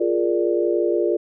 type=chord; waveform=sine; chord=Bb dominant seventh; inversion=second; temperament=equal; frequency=349.2 / 415.3 / 466.2 / 587.3 Hz; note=F4 / Ab4 / Bb4 / D5; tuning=0 / 0 / 0 / 0 cents; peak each=-20 / -24 / -24 / -25 dBFS; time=0-1.17 s; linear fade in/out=10 ms; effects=none